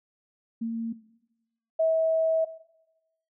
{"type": "tone pair in turn", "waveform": "sine", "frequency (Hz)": [228.3, 645.7], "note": ["A#3", "E5"], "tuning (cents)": [-36, -36], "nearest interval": "octave + tritone", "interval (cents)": 1800, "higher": "second", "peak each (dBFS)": [-27, -20], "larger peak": "second", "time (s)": [[0.61, 0.93], [1.79, 2.45]], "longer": "second", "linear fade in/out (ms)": 10, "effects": ["noise-tail reverb RT60 0.9 s tail -17 dB re dry"]}